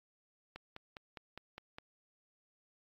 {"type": "click train", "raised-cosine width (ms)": 0.3, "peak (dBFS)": -30, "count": 7, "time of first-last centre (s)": [0.56, 1.784], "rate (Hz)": 4.9, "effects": ["AAC 32 kbps"]}